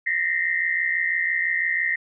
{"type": "tone cluster", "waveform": "sine", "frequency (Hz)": [1832, 1898, 2073], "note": ["A#6", "A#6", "C7"], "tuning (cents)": [-31, 31, -17], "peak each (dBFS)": -25, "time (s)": [0.06, 1.96], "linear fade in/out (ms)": 10, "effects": []}